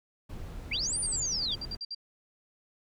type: noise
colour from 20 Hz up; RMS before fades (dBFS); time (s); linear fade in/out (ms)
brown; -41; 0.29-1.77; 10
type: linear two-way sweep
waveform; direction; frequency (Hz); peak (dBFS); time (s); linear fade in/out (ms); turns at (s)
sine; up then down; 1975.5 to 9570 to 3106; -29; 0.71-1.55; 10; 0.99
type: tone bursts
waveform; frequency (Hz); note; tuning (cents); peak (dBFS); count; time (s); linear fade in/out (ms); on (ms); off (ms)
sine; 4732; D8; +12; -34; 13; 0.73-1.948; 5; 42; 56
effects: none